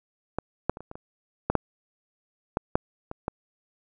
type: clicks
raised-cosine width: 1 ms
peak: -13 / -8 / -24 / -26 / -25 / -25 / -9 / -6 / -10 / -6 / -20 / -13 dBFS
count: 12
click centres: 0.386 / 0.696 / 0.771 / 0.806 / 0.914 / 0.955 / 1.5 / 1.553 / 2.571 / 2.755 / 3.114 / 3.281 s
effects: none